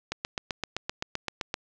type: click train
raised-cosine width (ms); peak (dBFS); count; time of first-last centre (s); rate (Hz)
0.2; -12; 12; 0.12-1.541; 7.74
effects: low-pass 7000 Hz 12 dB/octave + 8-bit